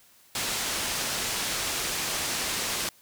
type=low-pass noise; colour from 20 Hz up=white; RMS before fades=-30 dBFS; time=0.35-2.89 s; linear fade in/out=2 ms; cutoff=7900 Hz; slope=12 dB/octave; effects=white hiss -58 dBFS RMS until 3.01 s